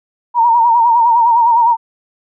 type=tone with vibrato; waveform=sine; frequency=935 Hz; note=A#5; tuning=5 cents sharp; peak=-7 dBFS; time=0.34-1.77 s; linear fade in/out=50 ms; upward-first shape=triangle; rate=9.8 Hz; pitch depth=78 cents each way; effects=none